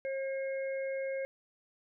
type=harmonic tone; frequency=538 Hz; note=C5; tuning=48 cents sharp; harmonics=1 / 3 / 4; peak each=-33 / -48 / -45 dBFS; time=0.05-1.25 s; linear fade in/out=0 ms; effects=none